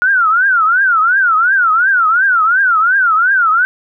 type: tone with vibrato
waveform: sine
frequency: 1424 Hz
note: F6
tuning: 33 cents sharp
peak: -8 dBFS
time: 0.02-3.65 s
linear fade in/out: 0 ms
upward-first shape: triangle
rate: 2.8 Hz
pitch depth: 240 cents each way
effects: none